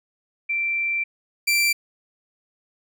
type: tone pair in turn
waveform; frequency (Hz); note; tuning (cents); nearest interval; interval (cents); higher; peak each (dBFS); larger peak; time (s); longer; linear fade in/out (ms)
sine / sawtooth; 2349 / 2349; D7 / D7; 0 / 0; unison; 0; neither; -21 / -14; second; 0.49-1.04 / 1.47-1.73; first; 10
effects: none